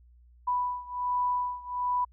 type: beating tone pair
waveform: sine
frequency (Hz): 987.8 / 989.1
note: B5 / B5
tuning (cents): 0 / +2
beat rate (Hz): 1.3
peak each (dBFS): -29 / -31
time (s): 0.47-2.05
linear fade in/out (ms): 10
effects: added 60 Hz sine -54 dBFS peak until 2.12 s